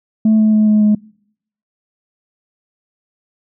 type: tone with pitch steps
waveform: sine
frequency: 218.1 / 216.2 / 214.4 / 212.5 / 210.7 Hz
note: A3 / A3 / A3 / G#3 / G#3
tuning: -15 / -30 / -45 / +40 / +25 cents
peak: -6 dBFS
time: 0.25-0.95 s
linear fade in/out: 5 ms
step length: 140 ms
effects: noise-tail reverb RT60 0.7 s tail -26 dB re dry + tanh soft clip ceiling -6 dBFS